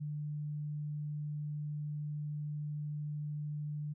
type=tone; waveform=sine; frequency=148.9 Hz; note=D3; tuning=24 cents sharp; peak=-36 dBFS; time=0-3.94 s; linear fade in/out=20 ms; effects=none